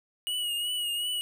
square tone with vibrato, 2900 Hz, F#7, 35 cents flat, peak -29 dBFS, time 0.27-1.21 s, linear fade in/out 0 ms, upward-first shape triangle, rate 2.7 Hz, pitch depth 51 cents each way, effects none

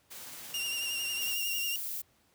white noise with tremolo, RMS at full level -44 dBFS, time 0.1-1.35 s, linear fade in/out 20 ms, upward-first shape triangle, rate 18 Hz, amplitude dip 25%
sawtooth tone with vibrato, 2794 Hz, F7, in tune, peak -29 dBFS, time 0.54-1.76 s, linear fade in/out 2 ms, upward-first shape sine, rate 11 Hz, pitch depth 34 cents each way
violet noise, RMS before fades -37 dBFS, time 1.21-2.02 s, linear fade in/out 10 ms
effects pink hiss -68 dBFS RMS until 2.34 s + high-pass 60 Hz 12 dB/octave

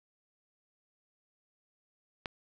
click, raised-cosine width 0.3 ms, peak -19 dBFS, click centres 2.258 s, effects none

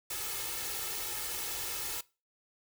white noise with comb filter, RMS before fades -37 dBFS, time 0.1-2.01 s, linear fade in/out 5 ms, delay 2.3 ms, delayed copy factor +0.8, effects noise-tail reverb RT60 0.3 s tail -21 dB re dry

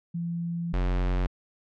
sine / square tone pair in turn, 170 / 45.35 Hz, F3 / F#1, -46 / -34 cents, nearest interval octave + major seventh, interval 2288 cents, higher first, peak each -28 / -24 dBFS, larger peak second, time 0.14-0.73 / 0.73-1.27 s, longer first, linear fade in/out 10 ms, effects low-pass 3000 Hz 12 dB/octave

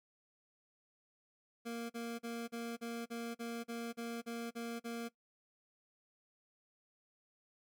25% pulse tone bursts, 233.1 Hz, A#3, in tune, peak -36 dBFS, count 12, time 1.65-5.09 s, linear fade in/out 20 ms, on 250 ms, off 40 ms, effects noise-tail reverb RT60 0.1 s tail -19 dB re dry

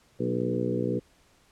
harmonic tone with a mistuned harmonic, 61.4 Hz, B1, 9 cents flat, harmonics 2 / 3 / 4 / 5 / 6 / 7 / 8, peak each -33 / -33 / -33 / -33 / -33 / -33 / -33 dBFS, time 0.19-1 s, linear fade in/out 20 ms, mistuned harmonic 4, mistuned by -33 cents, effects pink hiss -62 dBFS RMS until 1.51 s + low-pass 10000 Hz 12 dB/octave

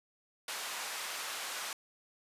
pink band-pass noise, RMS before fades -40 dBFS, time 0.48-1.73 s, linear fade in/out 2 ms, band 930 to 12000 Hz, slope 12 dB/octave, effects resampled to 32000 Hz

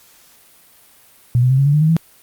sine tone with pitch steps, 121.4 / 126.7 / 132.23 / 138.01 / 144.04 / 150.33 / 156.89 / 163.74 Hz, B2 / B2 / C3 / C#3 / D3 / D3 / D#3 / E3, -29 / +45 / +19 / -7 / -33 / +41 / +15 / -11 cents, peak -10 dBFS, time 1.35-1.966 s, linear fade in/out 0 ms, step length 77 ms, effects white hiss -49 dBFS RMS until 2.22 s + Opus 48 kbps

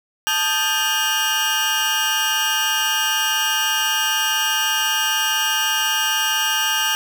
30% pulse tone cluster, 875 / 1231 / 1576 / 2853 Hz, A5 / D#6 / G6 / F7, -10 / -19 / +9 / +36 cents, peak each -23 / -25 / -20 / -18 dBFS, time 0.27-6.95 s, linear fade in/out 0 ms, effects none

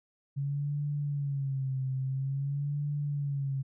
sine tone with vibrato, 138.59 Hz, C#3, in tune, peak -29 dBFS, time 0.36-3.63 s, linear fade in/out 20 ms, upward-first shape sine, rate 0.49 Hz, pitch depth 89 cents each way, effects none

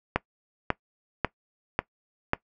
click train, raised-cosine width 0.5 ms, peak -7 dBFS, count 5, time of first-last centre 0.16-2.334 s, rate 1.84 Hz, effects noise-tail reverb RT60 0.1 s tail -20 dB re dry

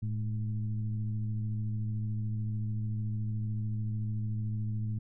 sine tone with frequency modulation, 108.8 Hz, A2, 19 cents flat, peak -30 dBFS, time 0.02-4.99 s, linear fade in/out 10 ms, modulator 102 Hz, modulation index 0.63, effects none

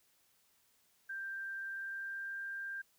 sine tone with pitch glide, 1578 to 1589 Hz, G6 to G6, +11 to +23 cents, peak -39 dBFS, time 1.09-2.82 s, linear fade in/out 10 ms, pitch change +12 cents, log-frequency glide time 1.67-2.44 s, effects white hiss -72 dBFS RMS until 2.98 s

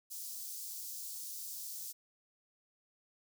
white high-pass noise, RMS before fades -44 dBFS, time 0.1-1.93 s, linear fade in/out 20 ms, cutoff 4800 Hz, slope 24 dB/octave, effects none

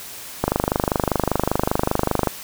click train, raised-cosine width 1 ms, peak -3 dBFS, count 47, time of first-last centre 0.44-2.273 s, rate 25.1 Hz, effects white hiss -36 dBFS RMS until 2.43 s

